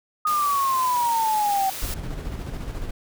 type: exponential sweep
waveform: sine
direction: down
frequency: 1244.5 to 763 Hz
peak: -19 dBFS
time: 0.25-1.7 s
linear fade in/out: 5 ms
type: noise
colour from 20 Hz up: white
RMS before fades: -33 dBFS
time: 0.27-1.94 s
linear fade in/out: 0 ms
type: noise with tremolo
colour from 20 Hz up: brown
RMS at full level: -29 dBFS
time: 1.82-2.91 s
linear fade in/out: 5 ms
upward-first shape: square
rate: 14 Hz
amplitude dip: 35%
effects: none